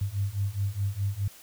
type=beating tone pair; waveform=sine; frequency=97.3 / 102.1 Hz; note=G2 / G#2; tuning=-12 / -29 cents; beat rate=4.8 Hz; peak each=-30 / -29 dBFS; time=0.01-1.28 s; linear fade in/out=5 ms; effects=white hiss -51 dBFS RMS until 1.42 s